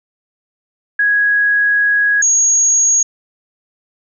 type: tone pair in turn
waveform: sine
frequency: 1661.2 / 6618 Hz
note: G#6 / G#8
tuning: 0 / -7 cents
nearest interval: 2 octaves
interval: 2393 cents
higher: second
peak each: -10 / -9 dBFS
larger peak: second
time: 0.99-2.22 / 2.22-3.03 s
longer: first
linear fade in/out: 5 ms
effects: none